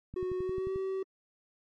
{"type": "click train", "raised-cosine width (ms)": 5, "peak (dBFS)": -30, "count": 8, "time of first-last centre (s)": [0.14, 0.759], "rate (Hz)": 11.3}
{"type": "tone with pitch glide", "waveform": "triangle", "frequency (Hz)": [367.7, 382.4], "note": ["F#4", "G4"], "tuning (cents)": [-11, -43], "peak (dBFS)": -29, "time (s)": [0.16, 1.03], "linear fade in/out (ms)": 5, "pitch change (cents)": 68, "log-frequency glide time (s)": [0.38, 0.74]}
{"effects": ["MP3 48 kbps"]}